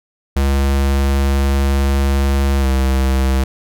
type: tone with pitch glide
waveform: square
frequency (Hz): 68.8 to 66.23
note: C#2 to C2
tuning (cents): -12 to +22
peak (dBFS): -13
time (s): 0.36-3.44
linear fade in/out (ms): 5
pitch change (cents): -66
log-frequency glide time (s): 2.6-2.66
effects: none